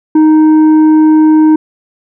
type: tone with tanh clipping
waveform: triangle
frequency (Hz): 311.1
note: D#4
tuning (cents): 0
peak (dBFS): -4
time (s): 0.15-1.56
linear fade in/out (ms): 5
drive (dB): 10
effects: none